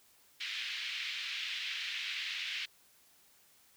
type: band-pass noise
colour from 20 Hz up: white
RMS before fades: -39 dBFS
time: 0.4-2.66 s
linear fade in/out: 10 ms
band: 2000 to 3600 Hz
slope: 24 dB/octave
effects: white hiss -65 dBFS RMS until 3.76 s